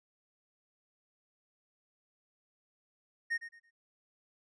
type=tone with echo; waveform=triangle; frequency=1853 Hz; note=A#6; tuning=11 cents flat; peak=-28 dBFS; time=3.3-3.38 s; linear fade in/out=20 ms; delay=110 ms; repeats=3; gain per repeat=-12 dB; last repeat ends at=3.71 s; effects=resampled to 22050 Hz